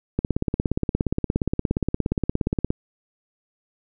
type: click train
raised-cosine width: 3 ms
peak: -8 dBFS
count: 44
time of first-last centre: 0.19-2.705 s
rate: 17.1 Hz
effects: none